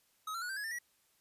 square tone with pitch steps, 1270 / 1361.2 / 1458.8 / 1563.6 / 1675.8 / 1796.1 / 1925 Hz, D#6 / F6 / F#6 / G6 / G#6 / A6 / B6, +35 / -45 / -25 / -5 / +15 / +35 / -45 cents, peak -38 dBFS, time 0.27-0.788 s, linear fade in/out 5 ms, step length 74 ms, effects white hiss -72 dBFS RMS until 1.2 s + resampled to 32000 Hz

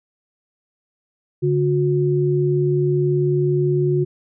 sine tone pair together, 143.62 / 361.9 Hz, D3 / F#4, -38 / -38 cents, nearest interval octave + major third, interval 1600 cents, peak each -18 dBFS, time 1.42-4.05 s, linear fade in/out 20 ms, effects none

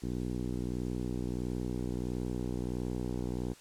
10% pulse tone with low-pass filter sweep, 61.5 Hz, B1, 7 cents flat, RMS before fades -35 dBFS, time 0.02-3.54 s, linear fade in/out 20 ms, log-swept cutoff 350 to 530 Hz, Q 1.2, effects white hiss -56 dBFS RMS until 3.6 s + low-pass 9000 Hz 12 dB/octave

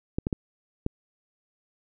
clicks, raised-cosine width 3 ms, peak -13 dBFS, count 4, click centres 0.185 / 0.269 / 0.328 / 0.864 s, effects none

